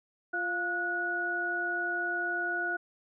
sine tone cluster, 348.7 / 702 / 1463 Hz, F4 / F5 / F#6, -3 / +9 / -20 cents, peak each -38 / -37 / -30 dBFS, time 0.33-2.77 s, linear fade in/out 10 ms, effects none

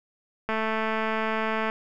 click train, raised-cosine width 0.5 ms, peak -13 dBFS, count 267, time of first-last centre 0.49-1.699 s, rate 220 Hz, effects none

